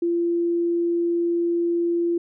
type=tone; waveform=sine; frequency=342.3 Hz; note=F4; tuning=35 cents flat; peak=-19 dBFS; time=0.02-2.18 s; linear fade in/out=5 ms; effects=none